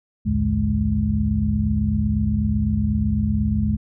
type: tone cluster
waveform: sine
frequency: 61.2 / 78.9 / 107 / 146.6 / 210.7 Hz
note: B1 / D#2 / A2 / D3 / G#3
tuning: -15 / +25 / -48 / -3 / +25 cents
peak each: -28 / -23 / -25 / -29 / -21 dBFS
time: 0.25-3.77 s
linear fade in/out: 20 ms
effects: none